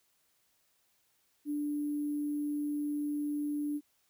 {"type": "tone with sample-and-hold", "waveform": "sine", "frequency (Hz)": 293.7, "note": "D4", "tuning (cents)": 0, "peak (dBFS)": -31, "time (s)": [1.45, 3.81], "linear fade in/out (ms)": 50, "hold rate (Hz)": 11025, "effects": ["white hiss -73 dBFS RMS until 4.09 s"]}